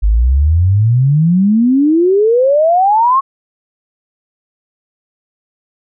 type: exponential sweep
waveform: sine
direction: up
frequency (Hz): 49.27 to 1108.7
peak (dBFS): -7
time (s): 0.02-3.21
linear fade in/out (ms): 20
effects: none